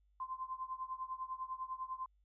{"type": "tone with tremolo", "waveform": "sine", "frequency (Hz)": 1039, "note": "C6", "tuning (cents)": -12, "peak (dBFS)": -36, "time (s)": [0.2, 2.06], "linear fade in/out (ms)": 2, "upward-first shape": "triangle", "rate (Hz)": 10, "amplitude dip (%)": 95, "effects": ["added 50 Hz sine -69 dBFS peak until 2.24 s"]}